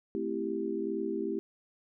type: chord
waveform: sine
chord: A minor seventh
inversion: none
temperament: equal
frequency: 220 / 261.6 / 329.6 / 392 Hz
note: A3 / C4 / E4 / G4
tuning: 0 / 0 / 0 / 0 cents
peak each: -38 / -39 / -35 / -34 dBFS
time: 0.15-1.39 s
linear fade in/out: 0 ms
effects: none